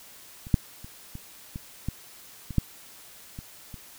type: clicks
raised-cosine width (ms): 5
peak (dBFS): -28 / -6 / -29 / -25 / -22 / -16 / -23 / -8 / -25 / -27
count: 10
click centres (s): 0.469 / 0.542 / 0.845 / 1.154 / 1.559 / 1.886 / 2.507 / 2.583 / 3.389 / 3.742
effects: white hiss -49 dBFS RMS until 3.98 s